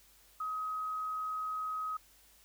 sine tone, 1265 Hz, D#6, 28 cents sharp, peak -34 dBFS, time 0.4-1.97 s, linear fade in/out 5 ms, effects added 50 Hz sine -69 dBFS peak until 2.44 s + white hiss -63 dBFS RMS until 2.44 s

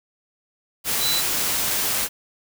sine tone in noise, 3983 Hz, B7, 14 cents sharp, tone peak -22 dBFS, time 0.99-1.23 s, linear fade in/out 50 ms, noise white, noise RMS -23 dBFS, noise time 0.84-2.09 s, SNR -2 dB, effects none

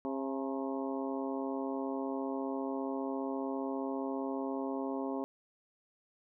harmonic tone with a mistuned harmonic, 134.7 Hz, C#3, 49 cents flat, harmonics 2 / 3 / 4 / 5 / 6 / 7 / 8, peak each -36 / -40 / -42 / -44 / -46 / -47 / -48 dBFS, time 0.05-5.24 s, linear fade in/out 0 ms, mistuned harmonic 6, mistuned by +83 cents, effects none

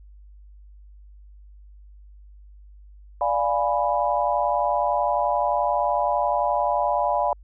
sine chord, D diminished seventh, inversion none, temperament equal, 587.3 / 698.5 / 830.6 / 987.8 Hz, D5 / F5 / Ab5 / Cb6, 0 / 0 / 0 / 0 cents, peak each -25 dBFS, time 3.21-7.33 s, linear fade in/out 2 ms, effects added 50 Hz sine -44 dBFS peak until 7.43 s

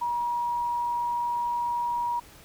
sine tone, 956 Hz, A#5, 43 cents sharp, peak -25 dBFS, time 0.01-2.2 s, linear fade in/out 10 ms, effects pink hiss -51 dBFS RMS until 2.44 s

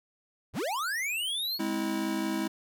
square linear sweep, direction up, 46.25 to 4477 Hz, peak -30 dBFS, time 0.53-1.6 s, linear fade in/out 50 ms
square chord, Ab augmented, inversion none, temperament just, 207.7 / 259.6 / 324.5 Hz, Ab3 / C4 / E4, 0 / -13 / -27 cents, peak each -34 / -37 / -32 dBFS, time 1.59-2.48 s, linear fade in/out 10 ms
effects none

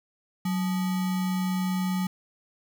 sine tone with sample-and-hold, 185 Hz, F#3, in tune, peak -24 dBFS, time 0.45-2.07 s, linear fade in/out 5 ms, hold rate 1050 Hz, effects none

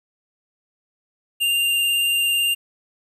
square tone with vibrato, 2794 Hz, F7, in tune, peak -18 dBFS, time 1.4-2.55 s, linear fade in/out 20 ms, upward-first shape square, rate 18 Hz, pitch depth 9 cents each way, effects 9-bit

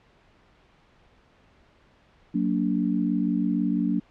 sine chord, Gb augmented, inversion none, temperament just, 185 / 231.2 / 289.1 Hz, Gb3 / Bb3 / D4, 0 / -14 / -27 cents, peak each -26 dBFS, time 2.34-4 s, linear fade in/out 10 ms, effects pink hiss -59 dBFS RMS until 4.1 s + low-pass 3000 Hz 12 dB/octave

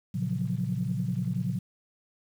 sine chord, Gb major seventh, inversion first, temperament equal, 116.54 / 138.59 / 174.61 / 185 Hz, Bb2 / Db3 / F3 / Gb3, 0 / 0 / 0 / 0 cents, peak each -32 dBFS, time 0.14-1.59 s, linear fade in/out 10 ms, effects tanh soft clip ceiling -17 dBFS + 9-bit

